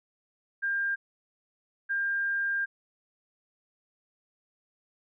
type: tone pair in turn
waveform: sine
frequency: 1600 / 1600 Hz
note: G6 / G6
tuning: +35 / +35 cents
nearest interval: unison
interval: 0 cents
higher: neither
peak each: -26 dBFS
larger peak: neither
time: 0.62-0.96 / 1.89-2.66 s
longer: second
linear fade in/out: 20 ms
effects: none